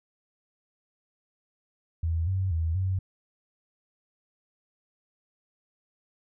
sine tone with pitch steps, 82.3 / 94.7 / 81.5 / 94.2 Hz, E2 / F#2 / E2 / F#2, -2 / +41 / -19 / +32 cents, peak -24 dBFS, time 2.03-2.99 s, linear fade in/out 5 ms, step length 240 ms, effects none

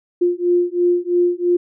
sine beating tone pair, 350.8 / 353.8 Hz, F4 / F4, +8 / +23 cents, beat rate 3 Hz, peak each -17 dBFS, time 0.21-1.57 s, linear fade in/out 10 ms, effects none

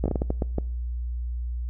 slowing click train, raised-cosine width 2 ms, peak -12 dBFS, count 9, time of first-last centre 0.04-0.584 s, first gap 17 ms, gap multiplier 1.38, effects noise-tail reverb RT60 0.6 s tail -24 dB re dry + added 60 Hz sine -27 dBFS peak until 1.69 s

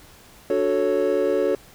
triangle chord, D major seventh, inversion none, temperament equal, 293.7 / 370 / 440 / 554.4 Hz, D4 / F#4 / A4 / C#5, 0 / 0 / 0 / 0 cents, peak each -26 / -22 / -21 / -21 dBFS, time 0.5-1.55 s, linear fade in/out 2 ms, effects pink hiss -49 dBFS RMS until 1.74 s

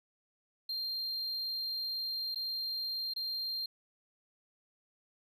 triangle tone with dropouts, 4186 Hz, C8, in tune, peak -33 dBFS, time 0.69-3.66 s, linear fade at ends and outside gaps 5 ms, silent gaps 2.347-2.357 / 3.137-3.161 s, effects none

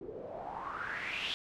white noise with low-pass filter sweep, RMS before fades -40 dBFS, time 0.01-1.34 s, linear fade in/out 0 ms, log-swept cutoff 370 to 3400 Hz, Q 5.8, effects none

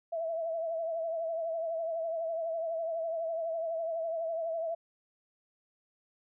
sine tone with vibrato, 658 Hz, E5, 3 cents flat, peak -31 dBFS, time 0.12-4.75 s, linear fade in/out 10 ms, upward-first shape triangle, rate 12 Hz, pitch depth 61 cents each way, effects none

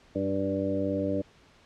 harmonic tone with a mistuned harmonic, 97.6 Hz, G2, 7 cents flat, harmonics 1 / 2 / 3 / 4 / 5 / 6, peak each -36 / -34 / -30 / -39 / -33 / -32 dBFS, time 0.15-1.22 s, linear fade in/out 10 ms, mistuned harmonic 4, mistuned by -19 cents, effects pink hiss -58 dBFS RMS until 1.65 s + low-pass 5000 Hz 12 dB/octave

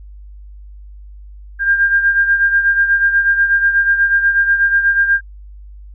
sine beating tone pair, 1600 / 1608.2 Hz, G6 / G6, +35 / +44 cents, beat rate 8.2 Hz, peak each -11 / -18 dBFS, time 1.59-5.21 s, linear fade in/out 50 ms, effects added 50 Hz sine -33 dBFS peak until 5.94 s

